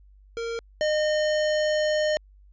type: tone pair in turn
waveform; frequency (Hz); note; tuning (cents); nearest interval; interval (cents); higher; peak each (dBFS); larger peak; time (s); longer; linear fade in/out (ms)
square; 462.1 / 610.6; A#4 / D#5; -15 / -33; perfect fourth; 482; second; -29 / -22; second; 0.37-0.59 / 0.81-2.17; second; 0
effects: added 49 Hz sine -50 dBFS peak until 2.52 s + resampled to 16000 Hz